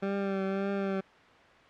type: tone with vibrato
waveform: 20% pulse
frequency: 195.5 Hz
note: G3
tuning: 4 cents flat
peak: -24 dBFS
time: 0.02-1.01 s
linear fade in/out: 10 ms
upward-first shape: triangle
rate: 1.8 Hz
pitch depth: 34 cents each way
effects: white hiss -55 dBFS RMS until 1.69 s + low-pass 2000 Hz 12 dB/octave